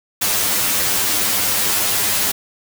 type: noise with comb filter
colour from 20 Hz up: white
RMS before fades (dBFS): -18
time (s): 0.21-2.32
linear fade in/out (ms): 10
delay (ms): 10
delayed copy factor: +0.75
effects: none